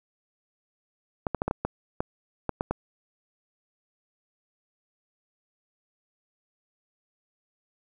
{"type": "clicks", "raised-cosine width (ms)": 1, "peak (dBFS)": -12, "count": 10, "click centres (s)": [1.268, 1.347, 1.419, 1.48, 1.511, 1.65, 2.005, 2.493, 2.609, 2.71], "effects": ["9-bit"]}